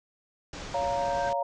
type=low-pass noise; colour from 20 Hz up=pink; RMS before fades=-40 dBFS; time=0.53-1.33 s; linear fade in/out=2 ms; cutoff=7100 Hz; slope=48 dB/octave
type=tone with exponential growth; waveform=sine; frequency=1568 Hz; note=G6; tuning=in tune; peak=-34 dBFS; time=0.55-1.29 s; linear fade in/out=1 ms; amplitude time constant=160 ms
type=chord; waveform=sine; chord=Bb minor; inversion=first; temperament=equal with one note detuned; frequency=560.8 / 698.5 / 932.3 Hz; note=Db5 / F5 / Bb5; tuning=+20 / 0 / 0 cents; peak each=-30 dBFS; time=0.74-1.43 s; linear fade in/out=5 ms
effects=none